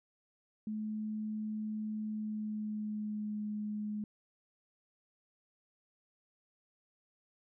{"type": "tone with pitch glide", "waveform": "sine", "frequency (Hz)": [214.8, 210.5], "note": ["A3", "G#3"], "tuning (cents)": [-41, 24], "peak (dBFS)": -35, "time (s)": [0.67, 4.04], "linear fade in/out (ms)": 2, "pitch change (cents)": -35, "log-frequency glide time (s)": [2.05, 3.42], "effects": []}